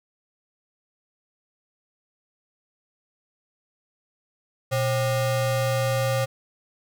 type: ring-modulated tone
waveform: square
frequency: 329.6 Hz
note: E4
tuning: in tune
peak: -19 dBFS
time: 4.71-6.26 s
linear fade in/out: 20 ms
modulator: 208 Hz
effects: none